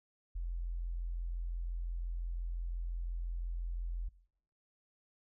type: tone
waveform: sine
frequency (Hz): 42.88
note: F1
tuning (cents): -31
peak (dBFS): -35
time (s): 0.35-4.09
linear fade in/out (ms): 10
effects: noise-tail reverb RT60 0.7 s tail -20 dB re dry